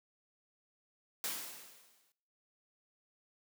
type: noise with exponential decay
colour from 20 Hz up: white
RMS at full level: -36 dBFS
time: 1.24-2.12 s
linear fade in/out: 1 ms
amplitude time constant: 190 ms
effects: noise-tail reverb RT60 0.7 s tail -20 dB re dry + high-pass 200 Hz 12 dB/octave